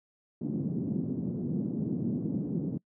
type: band-pass noise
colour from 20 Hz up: white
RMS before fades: -32 dBFS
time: 0.41-2.78 s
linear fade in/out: 5 ms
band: 140 to 270 Hz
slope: 24 dB/octave
effects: noise-tail reverb RT60 0.1 s tail -25 dB re dry